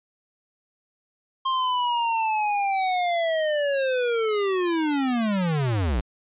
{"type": "linear sweep", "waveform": "square", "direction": "down", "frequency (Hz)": [1062, 51], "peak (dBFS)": -22, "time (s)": [1.45, 6.01], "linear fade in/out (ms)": 10, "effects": ["resampled to 8000 Hz"]}